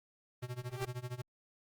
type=tone with tremolo; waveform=square; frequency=123.8 Hz; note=B2; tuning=5 cents sharp; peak=-37 dBFS; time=0.42-1.22 s; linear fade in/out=10 ms; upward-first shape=sine; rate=13 Hz; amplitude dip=90%
type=tone with exponential growth; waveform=sawtooth; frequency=392 Hz; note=G4; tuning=in tune; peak=-30 dBFS; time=0.62-0.85 s; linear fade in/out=5 ms; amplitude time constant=48 ms
effects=Opus 32 kbps